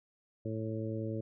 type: harmonic tone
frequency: 110.4 Hz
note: A2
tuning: 6 cents sharp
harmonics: 1 / 2 / 3 / 4 / 5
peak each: -37 / -41 / -40 / -43 / -43 dBFS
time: 0.45-1.21 s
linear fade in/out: 5 ms
effects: none